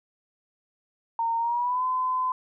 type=tone with pitch glide; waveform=sine; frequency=919 to 1019.7 Hz; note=A#5 to C6; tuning=-25 to -45 cents; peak=-23 dBFS; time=1.19-2.32 s; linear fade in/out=2 ms; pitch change=+180 cents; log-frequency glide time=1.38-1.84 s; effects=none